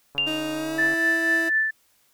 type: click train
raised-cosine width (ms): 1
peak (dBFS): -26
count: 113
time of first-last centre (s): 0.15-0.939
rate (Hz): 142
type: tone with exponential decay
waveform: sine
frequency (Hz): 2794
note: F7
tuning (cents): 0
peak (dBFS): -18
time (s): 0.18-0.78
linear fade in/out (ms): 0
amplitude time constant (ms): 130
type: tone with pitch glide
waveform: 30% pulse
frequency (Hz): 311.2 to 329.3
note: D#4 to E4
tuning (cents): 0 to -2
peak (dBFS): -24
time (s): 0.26-1.5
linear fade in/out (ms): 20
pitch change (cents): +98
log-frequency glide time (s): 0.54-0.89
type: tone with tremolo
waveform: sine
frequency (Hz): 1760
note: A6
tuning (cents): 0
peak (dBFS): -17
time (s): 0.78-1.71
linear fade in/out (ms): 10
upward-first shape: triangle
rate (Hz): 4.1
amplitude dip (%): 55
effects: white hiss -63 dBFS RMS until 2.13 s